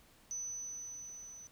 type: tone with level ramp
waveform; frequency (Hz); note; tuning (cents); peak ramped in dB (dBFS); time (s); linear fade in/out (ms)
sine; 6000; F#8; +23; -37 to -49; 0.31-1.47; 0
effects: pink hiss -64 dBFS RMS until 1.51 s